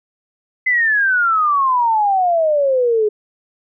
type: exponential sweep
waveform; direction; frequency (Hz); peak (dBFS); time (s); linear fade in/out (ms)
sine; down; 2050 to 415.3; -12; 0.66-3.09; 10
effects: none